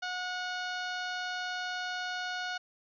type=harmonic tone with a mistuned harmonic; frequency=728 Hz; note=F#5; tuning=28 cents flat; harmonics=1 / 2 / 3 / 4 / 5 / 6 / 7 / 8 / 9; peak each=-39 / -36 / -48 / -44 / -46 / -45 / -52 / -53 / -59 dBFS; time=0.02-2.58 s; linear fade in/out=10 ms; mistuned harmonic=3; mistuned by=+22 cents; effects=none